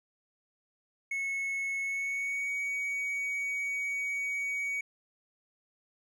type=tone with pitch glide; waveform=triangle; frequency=2194 to 2252 Hz; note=C#7 to C#7; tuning=-18 to +27 cents; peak=-29 dBFS; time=1.11-4.81 s; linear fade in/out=5 ms; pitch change=+45 cents; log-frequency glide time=1.82-2.56 s; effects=none